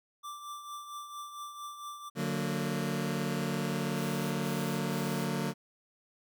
square tone with tremolo, 1174.7 Hz, D6, in tune, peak -39 dBFS, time 0.23-2.1 s, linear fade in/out 20 ms, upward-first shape triangle, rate 4.4 Hz, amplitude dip 60%
sawtooth chord, D augmented, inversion none, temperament just, 146.83 / 183.54 / 229.4 Hz, D3 / F#3 / A#3, 0 / -14 / -28 cents, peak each -31 dBFS, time 2.15-5.54 s, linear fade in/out 50 ms
white noise bursts, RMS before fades -48 dBFS, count 3, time 3.94-5.284 s, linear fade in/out 50 ms, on 400 ms, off 72 ms
effects none

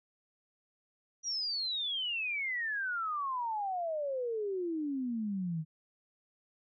sine exponential sweep, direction down, 5850 to 152.9 Hz, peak -32 dBFS, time 1.23-5.65 s, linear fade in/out 50 ms, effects none

